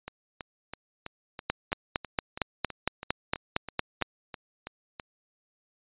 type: two click trains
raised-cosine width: 0.3 ms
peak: -9 / -21 dBFS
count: 12 / 16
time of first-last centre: 1.5-4.023 / 0.08-4.998 s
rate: 4.36 / 3.05 Hz
effects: resampled to 8000 Hz